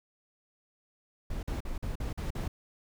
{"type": "noise bursts", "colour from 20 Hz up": "brown", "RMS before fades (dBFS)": -34, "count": 7, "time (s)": [1.3, 2.48], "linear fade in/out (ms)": 5, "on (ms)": 130, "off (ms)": 45, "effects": []}